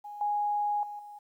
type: tone with level steps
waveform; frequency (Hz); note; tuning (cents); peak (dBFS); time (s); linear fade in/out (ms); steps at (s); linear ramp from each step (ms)
sine; 828; G#5; -5; -39 / -26 / -37 / -43; 0.04-1.19; 10; 0.21 / 0.83 / 0.99; 2
effects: 11-bit